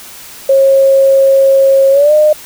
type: tone with pitch glide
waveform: sine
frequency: 542 to 608.4 Hz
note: C#5 to D#5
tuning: -39 to -39 cents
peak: -4 dBFS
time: 0.49-2.33 s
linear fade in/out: 5 ms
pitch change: +200 cents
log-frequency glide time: 1.91-2.13 s
effects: white hiss -32 dBFS RMS until 2.45 s